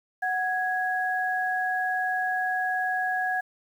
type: tone pair together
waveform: sine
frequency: 740 / 1661.2 Hz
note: F#5 / G#6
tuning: 0 / 0 cents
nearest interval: octave + major second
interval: 1400 cents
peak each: -27 dBFS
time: 0.22-3.41 s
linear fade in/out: 10 ms
effects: 9-bit